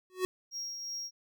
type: tone with exponential growth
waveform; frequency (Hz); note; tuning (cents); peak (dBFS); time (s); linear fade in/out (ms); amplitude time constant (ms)
square; 370; F#4; 0; -25; 0.1-0.25; 0; 32
type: tone with tremolo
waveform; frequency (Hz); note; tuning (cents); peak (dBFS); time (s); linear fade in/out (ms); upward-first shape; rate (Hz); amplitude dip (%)
triangle; 5600; F8; +4; -34; 0.51-1.11; 50; triangle; 2.8; 40
effects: none